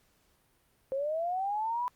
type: linear sweep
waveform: sine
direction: up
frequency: 523.3 to 999 Hz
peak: -29 dBFS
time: 0.92-1.88 s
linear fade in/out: 0 ms
effects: pink hiss -69 dBFS RMS until 1.95 s + Opus 48 kbps